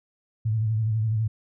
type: tone with vibrato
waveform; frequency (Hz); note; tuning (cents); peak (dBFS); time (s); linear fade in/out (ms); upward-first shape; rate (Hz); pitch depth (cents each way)
sine; 110; A2; 0; -21; 0.45-1.28; 10; sine; 12; 58
effects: none